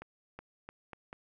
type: accelerating click train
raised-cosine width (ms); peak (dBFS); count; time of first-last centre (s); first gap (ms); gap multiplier
0.5; -29; 5; 0.02-1.129; 370; 0.81
effects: none